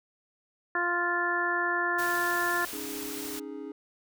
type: harmonic tone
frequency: 349.2 Hz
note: F4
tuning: in tune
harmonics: 1 / 2 / 3 / 4 / 5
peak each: -34 / -35 / -32 / -32 / -29 dBFS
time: 0.75-2.65 s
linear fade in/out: 2 ms
type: noise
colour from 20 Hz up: white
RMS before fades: -39 dBFS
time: 1.98-3.4 s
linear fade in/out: 10 ms
type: chord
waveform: triangle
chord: C# suspended second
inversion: none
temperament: equal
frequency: 277.2 / 311.1 / 415.3 Hz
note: C#4 / D#4 / G#4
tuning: 0 / 0 / 0 cents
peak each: -39 dBFS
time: 2.73-3.72 s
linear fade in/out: 2 ms
effects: none